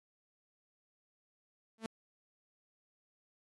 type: tone with exponential growth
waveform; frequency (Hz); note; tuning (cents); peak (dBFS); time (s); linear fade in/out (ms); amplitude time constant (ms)
sawtooth; 223.2; A3; +25; -31; 1.78-1.86; 2; 17
effects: low-pass 12000 Hz 12 dB/octave + AAC 32 kbps